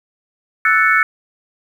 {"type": "chord", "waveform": "sine", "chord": "F# minor seventh", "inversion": "third", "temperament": "equal", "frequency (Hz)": [1318.5, 1480, 1760, 2217], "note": ["E6", "F#6", "A6", "C#7"], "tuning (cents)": [0, 0, 0, 0], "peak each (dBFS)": -16, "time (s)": [0.65, 1.03], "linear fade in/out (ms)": 2, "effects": ["7-bit"]}